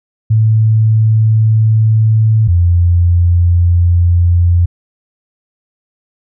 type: tone pair in turn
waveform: sine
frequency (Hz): 110 / 87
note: A2 / F2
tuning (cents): 0 / -6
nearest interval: major third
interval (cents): 406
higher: first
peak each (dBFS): -6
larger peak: neither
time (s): 0.3-2.48 / 2.48-4.66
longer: neither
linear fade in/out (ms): 10
effects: none